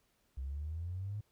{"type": "exponential sweep", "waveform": "triangle", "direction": "up", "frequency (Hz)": [63.9, 107.3], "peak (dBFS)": -33, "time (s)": [0.37, 1.21], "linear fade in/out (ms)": 10, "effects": ["tanh soft clip ceiling -35 dBFS", "pink hiss -75 dBFS RMS until 1.31 s"]}